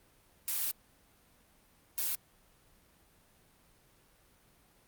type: noise bursts at uneven times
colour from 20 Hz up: blue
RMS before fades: -33 dBFS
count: 2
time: 0.48-0.71 / 1.98-2.15 s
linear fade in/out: 0 ms
effects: pink hiss -65 dBFS RMS until 4.87 s + Opus 32 kbps